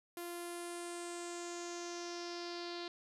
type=tone with low-pass filter sweep; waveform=sawtooth; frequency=346.8 Hz; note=F4; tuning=12 cents flat; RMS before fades=-44 dBFS; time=0.17-2.88 s; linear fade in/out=2 ms; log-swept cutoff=12000 to 4200 Hz; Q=4.5; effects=none